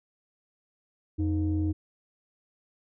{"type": "tone pair together", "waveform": "sine", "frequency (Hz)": [87.3, 311.1], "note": ["F2", "D#4"], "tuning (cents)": [0, 0], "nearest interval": "octave + minor seventh", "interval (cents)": 2200, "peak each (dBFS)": [-25, -27], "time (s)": [1.18, 1.73], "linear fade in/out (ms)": 20, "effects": ["tanh soft clip ceiling -19 dBFS"]}